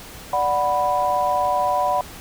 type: chord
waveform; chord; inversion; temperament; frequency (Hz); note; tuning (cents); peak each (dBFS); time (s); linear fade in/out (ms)
sine; B minor; first; equal; 587.3 / 740 / 987.8; D5 / F#5 / B5; 0 / 0 / 0; -24 / -21 / -21; 0.33-2.01; 2
effects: pink hiss -39 dBFS RMS until 2.2 s